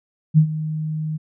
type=tone with ADSR envelope; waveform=sine; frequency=155.56 Hz; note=D#3; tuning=in tune; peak=-7 dBFS; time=0.34-1.18 s; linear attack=37 ms; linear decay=85 ms; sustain=-15 dB; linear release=21 ms; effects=none